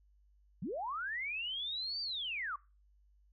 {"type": "linear two-way sweep", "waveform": "sine", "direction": "up then down", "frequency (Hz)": [135.5, 4699, 1085], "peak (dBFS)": -36, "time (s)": [0.62, 2.56], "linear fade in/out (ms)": 5, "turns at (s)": 2.01, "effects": ["noise-tail reverb RT60 0.3 s tail -22 dB re dry", "added 50 Hz sine -64 dBFS peak until 3.32 s"]}